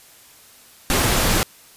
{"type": "noise", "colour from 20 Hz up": "pink", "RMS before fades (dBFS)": -18, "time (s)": [0.9, 1.43], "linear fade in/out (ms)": 0, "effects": ["white hiss -48 dBFS RMS until 1.76 s", "resampled to 32000 Hz"]}